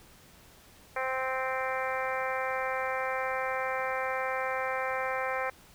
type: harmonic tone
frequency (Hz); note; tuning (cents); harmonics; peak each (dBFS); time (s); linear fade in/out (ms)
261.1; C4; -3; 2 / 3 / 4 / 5 / 6 / 7 / 8 / 9; -34 / -36 / -37 / -38 / -39 / -39 / -40 / -41; 0.96-5.5; 5
effects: pink hiss -56 dBFS RMS until 5.74 s